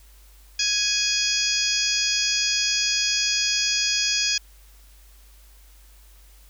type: harmonic tone with a mistuned harmonic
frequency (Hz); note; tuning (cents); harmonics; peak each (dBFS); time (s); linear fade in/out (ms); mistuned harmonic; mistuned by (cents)
830.6; G#5; 0; 2 / 3 / 4 / 5 / 6 / 7 / 8; -33 / -28 / -29 / -31 / -24 / -30 / -28; 0.59-4.38; 5; 5; +110
effects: added 50 Hz sine -48 dBFS peak until 6.49 s + white hiss -56 dBFS RMS until 6.49 s